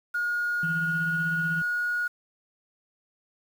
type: tone with pitch glide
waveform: sine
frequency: 1435 to 1446.7 Hz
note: F6 to F#6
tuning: +47 to -39 cents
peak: -24 dBFS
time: 0.14-2.08 s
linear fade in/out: 10 ms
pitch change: +14 cents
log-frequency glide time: 0.75-1.23 s
type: tone with tremolo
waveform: sine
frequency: 164.81 Hz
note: E3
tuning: in tune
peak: -26 dBFS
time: 0.63-1.62 s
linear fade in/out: 2 ms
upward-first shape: triangle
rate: 16 Hz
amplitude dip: 65%
effects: tanh soft clip ceiling -18 dBFS + 8-bit